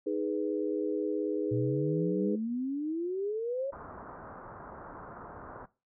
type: chord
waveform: sine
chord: G# minor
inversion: second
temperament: equal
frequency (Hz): 311.1 / 415.3 / 493.9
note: D#4 / G#4 / B4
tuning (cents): 0 / 0 / 0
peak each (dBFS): -33 / -32 / -35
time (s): 0.06-2.36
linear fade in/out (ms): 10
type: exponential sweep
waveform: sine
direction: up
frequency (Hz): 116.54 to 560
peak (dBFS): -30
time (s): 1.51-3.71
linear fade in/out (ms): 10
type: low-pass noise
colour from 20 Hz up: white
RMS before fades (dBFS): -46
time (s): 3.72-5.66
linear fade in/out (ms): 10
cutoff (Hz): 1400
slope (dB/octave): 48
effects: noise-tail reverb RT60 0.3 s tail -19 dB re dry